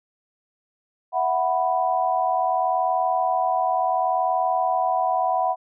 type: chord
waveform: sine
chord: E suspended second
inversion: none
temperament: equal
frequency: 659.3 / 740 / 987.8 Hz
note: E5 / F#5 / B5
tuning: 0 / 0 / 0 cents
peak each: -26 / -21 / -25 dBFS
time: 1.12-5.56 s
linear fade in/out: 50 ms
effects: none